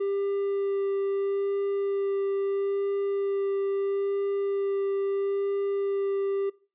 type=tone with vibrato; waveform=triangle; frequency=396.3 Hz; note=G4; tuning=19 cents sharp; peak=-23 dBFS; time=0-6.5 s; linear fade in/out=10 ms; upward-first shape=sine; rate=0.76 Hz; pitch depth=9 cents each way; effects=noise-tail reverb RT60 0.4 s tail -22 dB re dry + resampled to 8000 Hz